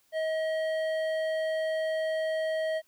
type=tone with hard clipping; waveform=sine; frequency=635 Hz; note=D#5; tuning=35 cents sharp; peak=-29 dBFS; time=0.12-2.82 s; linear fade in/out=50 ms; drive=10 dB; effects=white hiss -68 dBFS RMS until 2.87 s